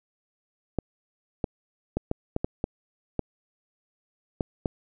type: clicks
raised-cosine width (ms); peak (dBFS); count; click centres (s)
2; -12; 10; 0.787 / 1.442 / 1.97 / 2.114 / 2.364 / 2.445 / 2.641 / 3.193 / 4.408 / 4.658
effects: none